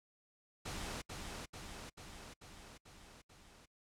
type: noise with echo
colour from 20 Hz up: pink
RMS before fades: -43 dBFS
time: 0.65-1.02 s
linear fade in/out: 10 ms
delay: 440 ms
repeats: 6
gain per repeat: -3 dB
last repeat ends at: 3.66 s
effects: noise-tail reverb RT60 0.1 s tail -26 dB re dry + low-pass 9000 Hz 12 dB/octave